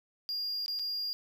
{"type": "tone with dropouts", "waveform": "triangle", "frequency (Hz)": 4817, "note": "D8", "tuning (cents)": 43, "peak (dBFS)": -31, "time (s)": [0.29, 1.13], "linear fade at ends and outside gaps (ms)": 0, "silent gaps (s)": [[0.661, 0.681], [0.79, 0.795]], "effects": []}